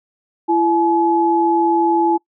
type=tone pair together; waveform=sine; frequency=336.8 / 852 Hz; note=E4 / G#5; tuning=+37 / +44 cents; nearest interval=octave + major third; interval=1607 cents; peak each=-15 dBFS; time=0.48-2.18 s; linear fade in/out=20 ms; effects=noise-tail reverb RT60 0.1 s tail -24 dB re dry